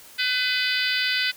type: harmonic tone with a mistuned harmonic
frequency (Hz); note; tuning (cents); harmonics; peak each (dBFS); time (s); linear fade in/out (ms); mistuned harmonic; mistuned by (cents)
503; B4; +32; 3 / 4 / 5 / 6 / 7 / 8 / 9 / 10; -27 / -28 / -29 / -30 / -30 / -31 / -32 / -32; 0.18-1.32; 20; 10; -53
effects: white hiss -47 dBFS RMS until 1.36 s